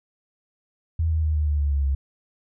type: tone with pitch steps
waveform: sine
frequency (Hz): 81.4 / 79.4 / 77.46 / 75.56 / 73.7 / 71.89 / 70.13 / 68.41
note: E2 / D#2 / D#2 / D2 / D2 / D2 / C#2 / C#2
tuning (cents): -21 / +36 / -7 / +50 / +7 / -36 / +21 / -22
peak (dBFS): -19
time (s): 0.99-1.95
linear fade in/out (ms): 5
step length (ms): 120
effects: none